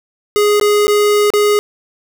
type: tone with dropouts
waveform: square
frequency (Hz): 415.3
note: G#4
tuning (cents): 0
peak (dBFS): -10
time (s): 0.36-1.59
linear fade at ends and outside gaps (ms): 0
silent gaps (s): 0.598-0.612 / 0.87-0.88 / 1.303-1.337
effects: none